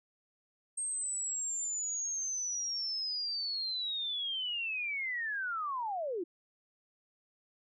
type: linear sweep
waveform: sine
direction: down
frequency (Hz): 8480 to 320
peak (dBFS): -33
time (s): 0.77-6.24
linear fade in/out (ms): 10
effects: none